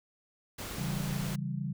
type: noise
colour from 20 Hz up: pink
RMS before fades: -40 dBFS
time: 0.58-1.36 s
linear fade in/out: 10 ms
type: chord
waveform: sine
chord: C# diminished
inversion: none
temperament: equal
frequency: 138.59 / 164.81 / 196 Hz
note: C#3 / E3 / G3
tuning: 0 / 0 / 0 cents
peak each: -35 / -37 / -37 dBFS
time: 0.78-1.73 s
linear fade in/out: 5 ms
effects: none